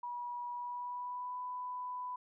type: tone with pitch glide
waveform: sine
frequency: 969 to 995.7 Hz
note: B5 to B5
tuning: -33 to +14 cents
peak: -38 dBFS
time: 0.03-2.16 s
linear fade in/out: 5 ms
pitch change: +47 cents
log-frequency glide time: 0.5-1.38 s
effects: none